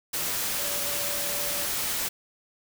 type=tone in noise; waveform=sine; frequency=577 Hz; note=D5; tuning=31 cents flat; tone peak=-38 dBFS; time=0.58-1.66 s; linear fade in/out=10 ms; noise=white; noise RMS=-29 dBFS; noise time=0.13-2.09 s; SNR=-12 dB; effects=none